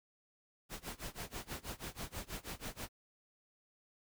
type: noise with tremolo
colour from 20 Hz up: pink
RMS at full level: -42 dBFS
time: 0.69-2.89 s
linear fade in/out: 50 ms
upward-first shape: sine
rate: 6.2 Hz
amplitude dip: 95%
effects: none